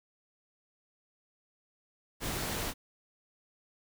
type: noise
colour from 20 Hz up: pink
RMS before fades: -35 dBFS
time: 2.2-2.74 s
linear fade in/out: 50 ms
effects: none